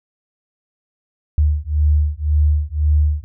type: beating tone pair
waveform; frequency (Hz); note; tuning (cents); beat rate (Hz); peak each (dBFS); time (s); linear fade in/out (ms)
sine; 74.2 / 76.1; D2 / D#2; +18 / -38; 1.9; -16; 1.38-3.24; 0
effects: none

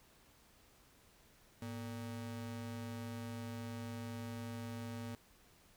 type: ring-modulated tone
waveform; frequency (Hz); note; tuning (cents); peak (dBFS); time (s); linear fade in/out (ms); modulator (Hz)
square; 171.9; F3; -27; -40; 1.62-5.15; 2; 66.1
effects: pink hiss -66 dBFS RMS until 5.76 s

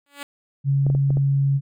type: tone with exponential growth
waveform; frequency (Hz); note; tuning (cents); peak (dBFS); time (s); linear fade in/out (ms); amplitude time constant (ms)
5% pulse; 284.4; C#4; +45; -18; 0.06-0.23; 2; 36
type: tone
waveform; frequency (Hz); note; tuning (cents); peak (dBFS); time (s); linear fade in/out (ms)
sine; 138.59; C#3; 0; -16; 0.64-1.61; 50
type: clicks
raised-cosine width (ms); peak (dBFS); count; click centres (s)
2; -17; 5; 0.866 / 0.901 / 0.95 / 1.105 / 1.171
effects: none

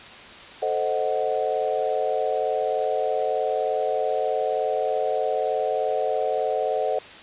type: chord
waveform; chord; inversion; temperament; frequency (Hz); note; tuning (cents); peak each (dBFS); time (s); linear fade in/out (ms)
sine; A diminished seventh; none; equal; 440 / 523.3 / 622.3 / 740; A4 / C5 / Eb5 / Gb5; 0 / 0 / 0 / 0; -27; 0.62-6.99; 5
effects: white hiss -42 dBFS RMS until 7.22 s + resampled to 8000 Hz

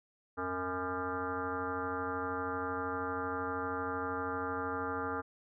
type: tone with frequency modulation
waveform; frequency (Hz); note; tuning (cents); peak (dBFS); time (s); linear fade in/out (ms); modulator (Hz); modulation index
sine; 830.6; G#5; 0; -33; 0.37-5.22; 20; 186; 3.4
effects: none

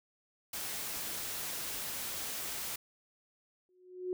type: noise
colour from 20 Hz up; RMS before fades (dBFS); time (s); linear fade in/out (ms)
white; -39; 0.53-2.76; 5
type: tone with exponential growth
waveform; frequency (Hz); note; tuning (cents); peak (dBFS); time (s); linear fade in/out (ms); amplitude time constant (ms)
sine; 365.1; F#4; -23; -30; 3.69-4.13; 1; 94
effects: none

